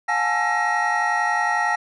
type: tone cluster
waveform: triangle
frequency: 716 / 831 / 882 / 1344 / 1889 Hz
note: F5 / G#5 / A5 / E6 / A#6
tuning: +43 / +1 / +4 / +33 / +22 cents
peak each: -25 / -23 / -24 / -26 / -21 dBFS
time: 0.08-1.76 s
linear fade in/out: 10 ms
effects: resampled to 24000 Hz